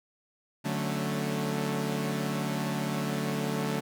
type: chord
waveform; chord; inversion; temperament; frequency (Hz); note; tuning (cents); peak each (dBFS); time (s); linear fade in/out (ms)
sawtooth; D major seventh; none; equal with one note detuned; 146.83 / 185 / 220 / 274.2; D3 / F#3 / A3 / C#4; 0 / 0 / 0 / -19; -29 / -31 / -29 / -35; 0.64-3.81; 20
effects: none